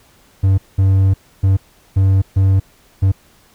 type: tone bursts at uneven times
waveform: triangle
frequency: 96.2 Hz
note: G2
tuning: 32 cents flat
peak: -7 dBFS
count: 6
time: 0.43-0.58 / 0.78-1.14 / 1.43-1.57 / 1.96-2.22 / 2.36-2.6 / 3.02-3.12 s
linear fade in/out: 10 ms
effects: pink hiss -51 dBFS RMS until 3.54 s